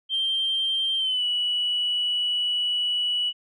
sine tone with pitch glide, 3155 to 2944 Hz, G7 to F#7, +10 to -9 cents, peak -21 dBFS, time 0.09-3.33 s, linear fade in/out 50 ms, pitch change -119 cents, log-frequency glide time 0.97-1.24 s, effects tanh soft clip ceiling -17 dBFS

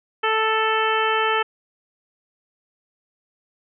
harmonic tone, 440 Hz, A4, in tune, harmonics 1 / 2 / 3 / 4 / 5 / 6 / 7, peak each -24 / -24 / -23 / -26 / -31 / -28 / -29 dBFS, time 0.23-1.43 s, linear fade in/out 10 ms, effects none

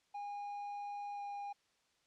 triangle tone with pitch glide, 816 to 810.4 Hz, G#5 to G#5, -31 to -43 cents, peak -39 dBFS, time 0.14-1.53 s, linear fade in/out 10 ms, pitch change -12 cents, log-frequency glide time 1.14-1.21 s, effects white hiss -75 dBFS RMS until 2.06 s + low-pass 6000 Hz 12 dB/octave

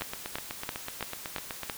two click trains, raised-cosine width 0.3 ms, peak -18 / -15 dBFS, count 14 / 6, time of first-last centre 0.01-1.633 / 0.02-1.698 s, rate 8.01 / 2.98 Hz, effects white hiss -43 dBFS RMS until 1.77 s

